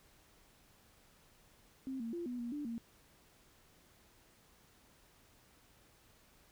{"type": "tone with pitch steps", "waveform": "sine", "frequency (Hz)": [264.5, 229.4, 344.3, 245.8, 237.4, 293.6, 231.6], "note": ["C4", "A#3", "F4", "B3", "A#3", "D4", "A#3"], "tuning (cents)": [19, -28, -25, -8, 32, 0, -11], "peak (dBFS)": -38, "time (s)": [1.87, 2.78], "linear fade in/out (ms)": 0, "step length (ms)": 130, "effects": ["pink hiss -66 dBFS RMS until 6.51 s"]}